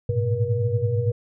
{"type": "tone cluster", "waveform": "sine", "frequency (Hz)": [102.4, 111.5, 123.5, 479.3], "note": ["G#2", "A2", "B2", "A#4"], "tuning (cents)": [-24, 23, 0, 48], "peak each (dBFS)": [-25, -24, -27, -26], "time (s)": [0.09, 1.12], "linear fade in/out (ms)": 5, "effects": []}